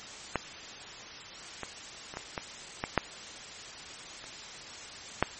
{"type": "clicks", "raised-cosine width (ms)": 0.5, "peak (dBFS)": [-12, -20, -26, -20, -17, -14, -7, -29, -7], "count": 9, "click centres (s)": [0.357, 1.633, 2.139, 2.171, 2.378, 2.839, 2.977, 4.241, 5.226], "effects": ["white hiss -44 dBFS RMS until 5.39 s", "MP3 32 kbps"]}